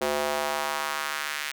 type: tone with high-pass filter sweep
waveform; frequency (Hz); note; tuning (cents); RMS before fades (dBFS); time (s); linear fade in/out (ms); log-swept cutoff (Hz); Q
square; 73.42; D2; 0; -29; 0.01-1.52; 10; 450 to 2000; 1.5
effects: none